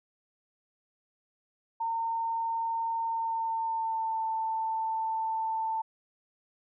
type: tone with pitch glide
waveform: sine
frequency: 912 to 890.1 Hz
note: A#5 to A5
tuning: -38 to +20 cents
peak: -28 dBFS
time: 1.8-5.82 s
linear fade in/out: 10 ms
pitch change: -42 cents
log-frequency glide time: 3.03-4.28 s
effects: none